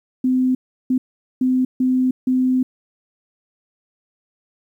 sine tone bursts at uneven times, 256.2 Hz, C4, 36 cents flat, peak -14 dBFS, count 5, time 0.24-0.55 / 0.9-0.98 / 1.41-1.65 / 1.8-2.11 / 2.27-2.63 s, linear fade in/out 5 ms, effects 9-bit

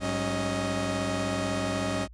sawtooth tone cluster, 102.6 / 189 / 275.5 / 625 Hz, G#2 / F#3 / C#4 / D#5, -21 / +37 / -11 / +8 cents, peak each -30 / -30 / -28 / -28 dBFS, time 0-2.08 s, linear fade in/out 50 ms, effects added 57 Hz sine -45 dBFS peak until 2.13 s + resampled to 22050 Hz

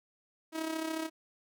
sawtooth tone with amplitude modulation, 320 Hz, D#4, 49 cents sharp, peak -27 dBFS, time 0.52-1.1 s, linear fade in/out 50 ms, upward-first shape sine, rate 33.9 Hz, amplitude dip 60%, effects none

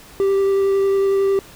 triangle tone with vibrato, 392 Hz, G4, in tune, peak -12 dBFS, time 0.2-1.39 s, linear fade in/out 0 ms, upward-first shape sine, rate 11 Hz, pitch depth 8 cents each way, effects pink hiss -43 dBFS RMS until 1.55 s

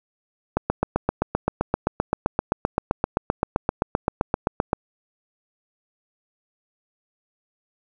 click train, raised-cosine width 1 ms, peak -5 dBFS, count 33, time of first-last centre 0.57-4.731 s, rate 7.69 Hz, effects none

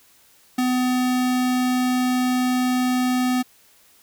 square tone with ADSR envelope, 251.9 Hz, B3, 34 cents sharp, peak -17 dBFS, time 0.58-3.43 s, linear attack 8 ms, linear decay 8 ms, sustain -2 dB, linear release 19 ms, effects white hiss -55 dBFS RMS until 4.02 s

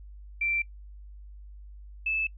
sine tone pair in turn, 2349 / 2621 Hz, D7 / E7, 0 / -11 cents, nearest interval major second, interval 189 cents, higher second, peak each -25 dBFS, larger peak neither, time 0.41-0.62 / 2.06-2.27 s, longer neither, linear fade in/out 5 ms, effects noise-tail reverb RT60 0.1 s tail -23 dB re dry + added 50 Hz sine -43 dBFS peak until 2.37 s

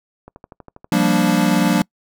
click train, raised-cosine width 1 ms, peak -24 dBFS, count 10, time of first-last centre 0.28-1.006 s, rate 12.4 Hz
square chord, G minor seventh, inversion third, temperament equal, 174.61 / 196 / 233.1 / 293.7 Hz, F3 / G3 / Bb3 / D4, 0 / 0 / 0 / 0 cents, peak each -20 dBFS, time 0.92-1.82 s, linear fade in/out 2 ms
effects noise-tail reverb RT60 0.1 s tail -26 dB re dry

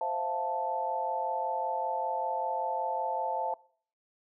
sine chord, F major seventh, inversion second, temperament equal with one note detuned, 523.3 / 659.3 / 704.5 / 880 Hz, C5 / E5 / F5 / A5, 0 / 0 / +15 / 0 cents, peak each -37 / -36 / -37 / -31 dBFS, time 0.01-3.54 s, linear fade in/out 2 ms, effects noise-tail reverb RT60 0.5 s tail -22 dB re dry

